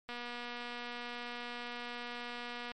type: click train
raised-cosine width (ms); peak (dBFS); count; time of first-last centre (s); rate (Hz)
0.3; -27; 634; 0.09-2.717; 241
effects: MP3 64 kbps